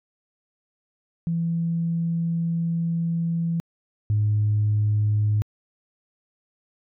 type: tone pair in turn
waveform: sine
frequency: 167.3 / 105.39 Hz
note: E3 / G#2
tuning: +26 / +26 cents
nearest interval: minor sixth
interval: 800 cents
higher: first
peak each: -21 / -17 dBFS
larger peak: second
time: 1.27-3.6 / 4.1-5.42 s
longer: first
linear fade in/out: 0 ms
effects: tanh soft clip ceiling -14 dBFS